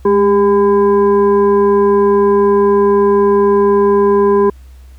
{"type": "tone with frequency modulation", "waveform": "sine", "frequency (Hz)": 401.2, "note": "G4", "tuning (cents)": 40, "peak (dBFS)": -7, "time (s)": [0.05, 4.5], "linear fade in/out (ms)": 5, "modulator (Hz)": 608, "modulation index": 0.71, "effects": ["added 64 Hz sine -34 dBFS peak until 4.98 s", "pink hiss -52 dBFS RMS until 4.98 s"]}